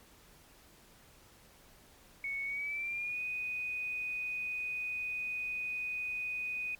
sine tone with pitch glide, 2217 to 2488 Hz, C#7 to D#7, 0 to -1 cents, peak -34 dBFS, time 2.24-6.75 s, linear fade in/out 2 ms, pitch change +199 cents, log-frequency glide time 2.45-3.21 s, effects pink hiss -60 dBFS RMS until 6.79 s + MP3 96 kbps

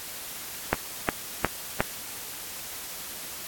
click train, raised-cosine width 0.5 ms, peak -5 dBFS, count 4, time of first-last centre 0.73-1.805 s, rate 2.79 Hz, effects white hiss -38 dBFS RMS until 3.47 s + AAC 64 kbps

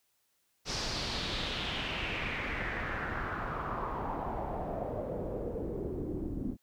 pink noise with low-pass filter sweep, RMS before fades -36 dBFS, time 0.65-6.57 s, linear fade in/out 50 ms, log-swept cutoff 5500 to 270 Hz, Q 3.4, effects white hiss -75 dBFS RMS until 6.62 s

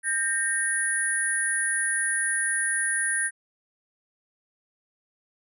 sine tone cluster, 1584 / 1840 / 9210 / 10220 Hz, G6 / A#6 / D9 / D#9, +18 / -23 / -35 / +45 cents, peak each -29 / -28 / -32 / -27 dBFS, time 0.03-3.31 s, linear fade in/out 50 ms, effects none

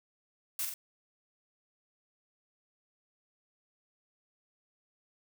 blue noise with echo, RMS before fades -34 dBFS, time 0.59-0.65 s, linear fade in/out 2 ms, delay 45 ms, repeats 2, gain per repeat -4 dB, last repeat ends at 0.74 s, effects none

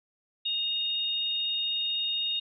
sine tone pair together, 2834 / 3712 Hz, F7 / A#7, +25 / -8 cents, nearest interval perfect fourth, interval 467 cents, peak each -33 / -28 dBFS, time 0.45-2.4 s, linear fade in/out 10 ms, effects none

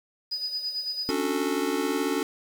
sine tone with tremolo, 4963 Hz, D#8, 5 cents flat, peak -26 dBFS, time 0.31-1.11 s, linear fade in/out 10 ms, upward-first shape sine, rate 9 Hz, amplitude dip 60%
square chord, D major seventh, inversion third, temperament just, 275.3 / 293.7 / 367.1 / 440.5 Hz, C#4 / D4 / F#4 / A4, -12 / 0 / -14 / +2 cents, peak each -31 dBFS, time 1.09-2.23 s, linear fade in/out 0 ms
effects 8-bit

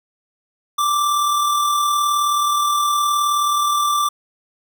square tone with amplitude modulation, 1174.7 Hz, D6, in tune, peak -15 dBFS, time 0.78-4.09 s, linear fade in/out 10 ms, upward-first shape sine, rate 39.1 Hz, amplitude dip 30%, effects none

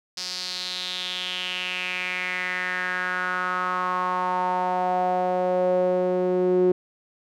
sawtooth tone with band-pass filter sweep, 182.1 Hz, F#3, 27 cents flat, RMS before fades -25 dBFS, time 0.17-6.72 s, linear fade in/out 5 ms, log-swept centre 5000 to 370 Hz, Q 4.7, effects none

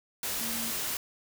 sine tone in noise, 229 Hz, A#3, 31 cents flat, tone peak -39 dBFS, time 0.41-0.71 s, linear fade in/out 2 ms, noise white, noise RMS -33 dBFS, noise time 0.23-0.97 s, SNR -9 dB, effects none

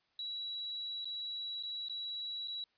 sine tone with dropouts, 3906 Hz, B7, 20 cents flat, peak -38 dBFS, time 0.19-2.64 s, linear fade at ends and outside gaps 2 ms, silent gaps 1.046-1.054 / 1.627-1.634 / 1.885-1.896 / 2.475-2.481 s, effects white hiss -75 dBFS RMS until 2.77 s + resampled to 11025 Hz

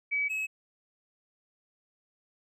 sine / triangle tone pair in turn, 2282 / 2570 Hz, C#7 / E7, +50 / -45 cents, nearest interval major second, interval 205 cents, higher second, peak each -26 / -28 dBFS, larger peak first, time 0.11-0.29 / 0.29-0.47 s, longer neither, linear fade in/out 20 ms, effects none

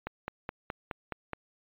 click train, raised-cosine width 0.5 ms, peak -19 dBFS, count 7, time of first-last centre 0.07-1.333 s, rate 4.75 Hz, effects resampled to 8000 Hz

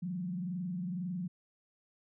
sine tone with frequency modulation, 179.5 Hz, F3, 48 cents sharp, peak -34 dBFS, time 0.02-1.28 s, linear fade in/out 10 ms, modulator 22 Hz, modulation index 0.67, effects none

